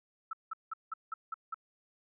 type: tone bursts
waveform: sine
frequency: 1313 Hz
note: E6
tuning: 7 cents flat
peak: -34 dBFS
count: 7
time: 0.31-1.544 s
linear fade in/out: 5 ms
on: 22 ms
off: 180 ms
effects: none